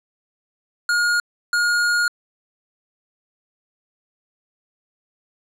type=tone bursts at uneven times; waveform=square; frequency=1429 Hz; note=F6; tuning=39 cents sharp; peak=-17 dBFS; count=2; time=0.89-1.2 / 1.53-2.08 s; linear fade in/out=2 ms; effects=low-pass 9000 Hz 12 dB/octave